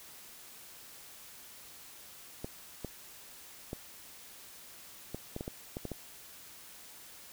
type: clicks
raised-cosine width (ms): 2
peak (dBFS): -24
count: 10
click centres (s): 2.445 / 2.847 / 3.731 / 5.146 / 5.364 / 5.409 / 5.479 / 5.769 / 5.853 / 5.917
effects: white hiss -52 dBFS RMS until 7.32 s